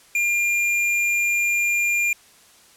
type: tone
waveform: square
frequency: 2400 Hz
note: D7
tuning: 37 cents sharp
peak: -19 dBFS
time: 0.15-2.13 s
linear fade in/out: 2 ms
effects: white hiss -52 dBFS RMS until 2.76 s + low-pass 11000 Hz 12 dB/octave